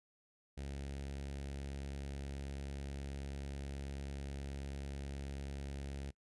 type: tone with notch filter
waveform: sawtooth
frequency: 69.3 Hz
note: C#2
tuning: in tune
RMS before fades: -44 dBFS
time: 0.57-6.11 s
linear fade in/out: 10 ms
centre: 1100 Hz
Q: 1.3
effects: noise-tail reverb RT60 0.1 s tail -22 dB re dry + resampled to 24000 Hz